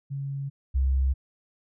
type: tone pair in turn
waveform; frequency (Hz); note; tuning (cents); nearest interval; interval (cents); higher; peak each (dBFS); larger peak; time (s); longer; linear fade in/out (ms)
sine; 138.59 / 66.4; C#3 / C2; 0 / +26; octave + minor second; 1274; first; -29 / -20; second; 0.1-0.5 / 0.74-1.14; neither; 20
effects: none